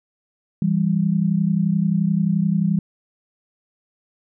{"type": "tone pair together", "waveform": "sine", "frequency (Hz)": [166.4, 197.88], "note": ["E3", "G3"], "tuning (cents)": [17, 17], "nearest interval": "minor third", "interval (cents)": 300, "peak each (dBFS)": -19, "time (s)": [0.62, 2.79], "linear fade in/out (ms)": 2, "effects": []}